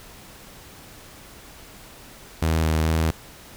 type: tone with vibrato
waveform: sawtooth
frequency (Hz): 79.8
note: D#2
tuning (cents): +44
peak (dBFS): -15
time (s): 2.42-3.11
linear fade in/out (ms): 5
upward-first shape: square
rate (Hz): 2.3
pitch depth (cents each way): 13
effects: pink hiss -45 dBFS RMS until 3.56 s